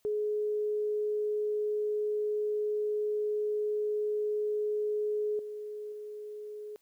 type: tone with level steps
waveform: sine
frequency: 421.5 Hz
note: G#4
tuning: 26 cents sharp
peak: -28 / -37 / -39 dBFS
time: 0.05-6.76 s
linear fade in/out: 0 ms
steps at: 5.39 / 5.92 s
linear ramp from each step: 2 ms
effects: white hiss -72 dBFS RMS until 6.81 s